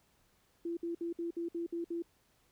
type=tone bursts; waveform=sine; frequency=338.9 Hz; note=E4; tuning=48 cents sharp; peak=-34 dBFS; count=8; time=0.65-2.023 s; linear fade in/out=5 ms; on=120 ms; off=59 ms; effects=pink hiss -71 dBFS RMS until 2.51 s